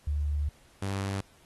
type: tone pair in turn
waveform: sine / sawtooth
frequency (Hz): 73.42 / 98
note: D2 / G2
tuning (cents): 0 / 0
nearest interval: perfect fourth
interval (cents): 500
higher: second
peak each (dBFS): -26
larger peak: neither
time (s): 0.07-0.49 / 0.82-1.21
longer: first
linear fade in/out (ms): 5
effects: pink hiss -61 dBFS RMS until 1.45 s + AAC 32 kbps